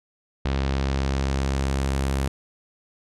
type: tone with low-pass filter sweep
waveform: sawtooth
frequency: 67.7 Hz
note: C#2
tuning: 40 cents flat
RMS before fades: -24 dBFS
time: 0.45-2.28 s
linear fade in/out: 5 ms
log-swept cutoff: 4100 to 11000 Hz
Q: 1.2
effects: none